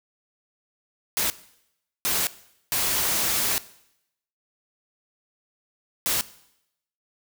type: noise bursts at uneven times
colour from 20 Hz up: white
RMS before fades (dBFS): -24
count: 4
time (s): 1.17-1.3 / 2.05-2.27 / 2.72-3.58 / 6.06-6.21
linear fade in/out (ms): 0
effects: noise-tail reverb RT60 0.8 s tail -18 dB re dry